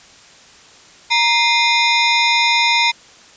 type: ring-modulated tone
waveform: 20% pulse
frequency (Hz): 1515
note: F#6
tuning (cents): +40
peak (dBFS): -4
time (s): 1.1-2.92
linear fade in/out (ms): 20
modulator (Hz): 580
effects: white hiss -44 dBFS RMS until 3.36 s + resampled to 16000 Hz